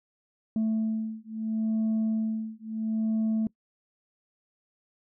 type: beating tone pair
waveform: sine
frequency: 220 / 220.74 Hz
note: A3 / A3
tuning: 0 / +6 cents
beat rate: 0.74 Hz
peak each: -27 dBFS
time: 0.56-3.47 s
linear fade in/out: 2 ms
effects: noise-tail reverb RT60 0.1 s tail -23 dB re dry + tanh soft clip ceiling -22 dBFS